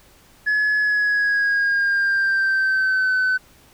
sine tone with pitch glide, 1700 to 1514.5 Hz, G#6 to F#6, +40 to +40 cents, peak -14 dBFS, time 0.46-3.38 s, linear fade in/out 20 ms, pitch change -200 cents, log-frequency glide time 0.79-3.14 s, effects tanh soft clip ceiling -15 dBFS + pink hiss -52 dBFS RMS until 3.73 s

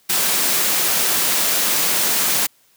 white high-pass noise, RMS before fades -18 dBFS, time 0.09-2.47 s, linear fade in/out 10 ms, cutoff 140 Hz, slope 48 dB/octave, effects white hiss -57 dBFS RMS until 2.76 s + high-pass 80 Hz 12 dB/octave

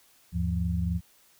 sine tone cluster, 78.2 / 101.6 / 173.1 Hz, D#2 / G#2 / F3, +9 / -38 / -15 cents, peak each -28 / -33 / -29 dBFS, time 0.32-1.01 s, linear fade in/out 50 ms, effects white hiss -61 dBFS RMS until 1.39 s

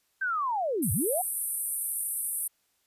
sine linear two-way sweep, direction down then up, 1586 to 79.4 to 767 Hz, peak -26 dBFS, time 0.21-1.22 s, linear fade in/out 10 ms, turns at 0.92 s
pink band-pass noise, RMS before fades -32 dBFS, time 0.82-2.48 s, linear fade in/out 10 ms, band 8800 to 13000 Hz, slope 96 dB/octave
effects white hiss -72 dBFS RMS until 2.86 s + resampled to 32000 Hz

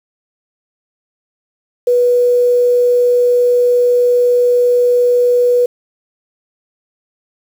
sine tone with quantisation, 488.8 Hz, B4, 18 cents flat, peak -8 dBFS, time 1.87-5.66 s, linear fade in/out 5 ms, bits 6, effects none

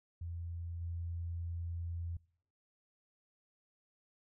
sine tone with level steps, 85 Hz, F2, 46 cents flat, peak -39 / -37 dBFS, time 0.21-2.17 s, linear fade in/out 5 ms, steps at 0.81 s, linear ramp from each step 10 ms, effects noise-tail reverb RT60 0.6 s tail -24 dB re dry

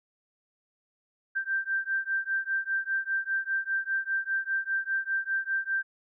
sine beating tone pair, 1568 / 1573 Hz, G6 / G6, 0 / +6 cents, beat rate 5 Hz, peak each -30 dBFS, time 1.35-5.83 s, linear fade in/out 20 ms, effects none

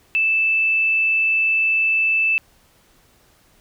sine tone, 2637 Hz, E7, in tune, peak -15 dBFS, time 0.15-2.38 s, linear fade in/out 0 ms, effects pink hiss -56 dBFS RMS until 3.6 s

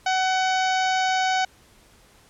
harmonic tone, 751 Hz, F#5, 26 cents sharp, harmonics 1 / 2 / 3 / 4 / 5 / 6 / 7 / 8 / 9, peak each -21 / -27 / -31 / -33 / -35 / -37 / -38 / -39 / -40 dBFS, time 0.06-1.45 s, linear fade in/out 5 ms, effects pink hiss -55 dBFS RMS until 2.29 s + low-pass 12000 Hz 12 dB/octave

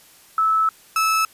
sine / 35% pulse tone pair in turn, 1306 / 1306 Hz, E6 / E6, -17 / -17 cents, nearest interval unison, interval 0 cents, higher neither, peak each -15 dBFS, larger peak neither, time 0.38-0.69 / 0.96-1.25 s, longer first, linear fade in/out 2 ms, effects white hiss -50 dBFS RMS until 1.33 s + resampled to 32000 Hz

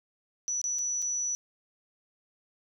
sine tone with dropouts, 5920 Hz, F#8, in tune, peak -28 dBFS, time 0.48-1.35 s, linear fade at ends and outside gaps 0 ms, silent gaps 0.615-0.641 / 0.786-0.79 / 1.02-1.024 s, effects none

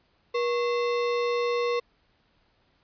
sine tone with sample-and-hold, 480 Hz, B4, 49 cents flat, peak -23 dBFS, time 0.34-1.8 s, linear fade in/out 10 ms, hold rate 1575 Hz, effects pink hiss -67 dBFS RMS until 2.83 s + resampled to 11025 Hz

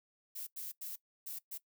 violet noise bursts at uneven times, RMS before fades -43 dBFS, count 5, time 0.35-0.47 / 0.56-0.72 / 0.81-0.96 / 1.26-1.39 / 1.51-1.58 s, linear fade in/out 10 ms, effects noise-tail reverb RT60 0.1 s tail -19 dB re dry

